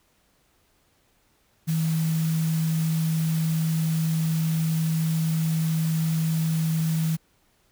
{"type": "tone in noise", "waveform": "sine", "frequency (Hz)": 160.7, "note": "E3", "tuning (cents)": -44, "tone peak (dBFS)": -21, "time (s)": [1.67, 7.17], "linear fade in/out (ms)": 20, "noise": "white", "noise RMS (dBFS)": -38, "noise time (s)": [1.67, 7.17], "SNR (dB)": 14, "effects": ["pink hiss -65 dBFS RMS until 7.71 s"]}